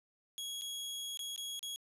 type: tone with dropouts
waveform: sawtooth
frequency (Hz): 3322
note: G#7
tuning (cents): 0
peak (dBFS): -36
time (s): 0.38-1.76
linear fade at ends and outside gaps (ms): 0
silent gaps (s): 0.612-0.619 / 1.173-1.192 / 1.361-1.378 / 1.593-1.629
effects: resampled to 32000 Hz + 12-bit